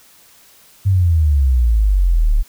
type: exponential sweep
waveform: sine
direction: down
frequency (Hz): 100 to 34.65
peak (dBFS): -10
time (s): 0.85-2.43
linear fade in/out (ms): 20
effects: white hiss -48 dBFS RMS until 2.48 s